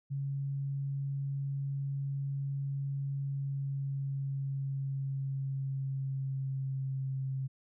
sine tone with pitch glide, 138.59 to 133.56 Hz, C#3 to C3, 0 to +36 cents, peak -32 dBFS, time 0.1-7.48 s, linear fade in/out 20 ms, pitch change -64 cents, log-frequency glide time 3.23-7.28 s, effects none

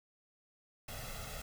pink noise with comb filter, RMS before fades -44 dBFS, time 0.88-1.42 s, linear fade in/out 5 ms, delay 1.5 ms, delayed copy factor +0.75, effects none

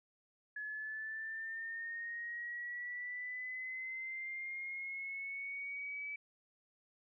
sine linear sweep, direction up, 1700 to 2300 Hz, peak -40 dBFS, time 0.56-6.16 s, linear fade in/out 5 ms, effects none

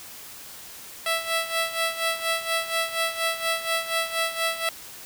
10% pulse tone with tremolo, 659.3 Hz, E5, in tune, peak -13 dBFS, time 1.06-4.69 s, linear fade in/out 2 ms, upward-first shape sine, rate 4.2 Hz, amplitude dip 75%, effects white hiss -42 dBFS RMS until 5.05 s

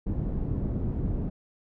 pink low-pass noise, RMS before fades -29 dBFS, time 0.06-1.3 s, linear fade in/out 10 ms, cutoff 260 Hz, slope 12 dB/octave, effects none

